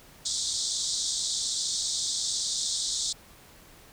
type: band-pass noise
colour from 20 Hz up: pink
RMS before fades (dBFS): -30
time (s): 0.25-3.13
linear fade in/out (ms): 10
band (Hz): 3500 to 8600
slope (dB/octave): 96
effects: pink hiss -53 dBFS RMS until 3.92 s